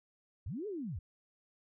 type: linear two-way sweep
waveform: sine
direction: up then down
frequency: 61.74 to 440.1 to 61.74 Hz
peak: -37 dBFS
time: 0.46-0.99 s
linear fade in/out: 5 ms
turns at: 0.67 s
effects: none